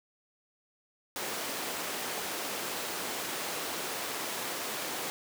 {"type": "high-pass noise", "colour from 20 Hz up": "pink", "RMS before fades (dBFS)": -36, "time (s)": [1.16, 5.1], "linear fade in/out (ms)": 0, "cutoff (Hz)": 340, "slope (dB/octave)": 12, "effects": []}